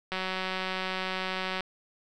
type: click train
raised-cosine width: 0.3 ms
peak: -16 dBFS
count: 279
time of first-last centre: 0.12-1.607 s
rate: 187 Hz
effects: none